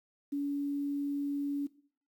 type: tone with quantisation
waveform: sine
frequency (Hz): 284.3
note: C#4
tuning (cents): +44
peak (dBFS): -30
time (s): 0.32-1.67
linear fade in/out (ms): 10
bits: 10
effects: noise-tail reverb RT60 0.5 s tail -18 dB re dry